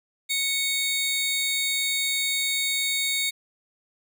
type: tone pair together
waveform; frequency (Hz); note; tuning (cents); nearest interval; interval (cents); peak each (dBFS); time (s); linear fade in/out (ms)
sawtooth; 2217 / 3738; C#7 / A#7; 0 / +4; major sixth; 904; -23; 0.29-3.31; 20
effects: none